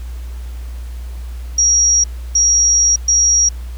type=tone bursts at uneven times; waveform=sine; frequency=5680 Hz; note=F8; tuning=28 cents sharp; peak=-9 dBFS; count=3; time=1.58-2.04 / 2.35-2.96 / 3.08-3.49 s; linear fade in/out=5 ms; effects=added 60 Hz sine -24 dBFS peak until 3.77 s + pink hiss -44 dBFS RMS until 3.77 s